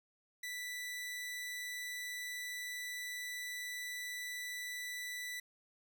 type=tone; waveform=sawtooth; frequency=1975.5 Hz; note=B6; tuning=in tune; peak=-37 dBFS; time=0.43-5.4 s; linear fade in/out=5 ms; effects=none